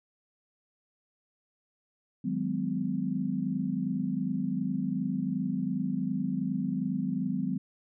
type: chord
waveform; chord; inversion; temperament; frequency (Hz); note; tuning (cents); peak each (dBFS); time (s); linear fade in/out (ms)
sine; Ab dominant seventh; second; equal with one note detuned; 155.56 / 185 / 207.7 / 254.9; Eb3 / Gb3 / Ab3 / C4; 0 / 0 / 0 / -45; -37 / -32 / -34 / -32; 2.24-7.58; 10
effects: none